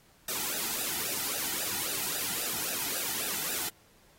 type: noise with flanger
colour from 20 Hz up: white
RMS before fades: -33 dBFS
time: 0.28-3.69 s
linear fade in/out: 5 ms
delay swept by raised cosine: 0.91 to 1.85 ms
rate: 3.7 Hz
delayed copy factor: -1
effects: pink hiss -62 dBFS RMS until 4.18 s + AAC 48 kbps